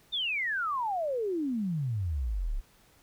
sine exponential sweep, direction down, 3677 to 30.87 Hz, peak -28 dBFS, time 0.12-2.61 s, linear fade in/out 20 ms, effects pink hiss -62 dBFS RMS until 3.02 s

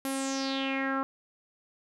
sawtooth tone with low-pass filter sweep, 269.6 Hz, C#4, 48 cents flat, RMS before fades -31 dBFS, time 0.05-1.03 s, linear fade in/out 0 ms, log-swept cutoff 12000 to 1200 Hz, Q 5, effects none

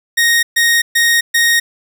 sawtooth tone bursts, 1864.7 Hz, A#6, in tune, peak -6 dBFS, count 4, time 0.17-1.6 s, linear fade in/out 10 ms, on 260 ms, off 130 ms, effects 8-bit

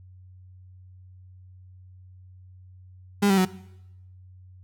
35% pulse tone with pitch steps, 202.6 / 193.9 / 185.57 Hz, G#3 / G3 / F#3, -43 / -19 / +5 cents, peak -16 dBFS, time 3.22-3.454 s, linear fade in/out 10 ms, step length 78 ms, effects noise-tail reverb RT60 0.9 s tail -20 dB re dry + added 92 Hz sine -46 dBFS peak until 4.63 s

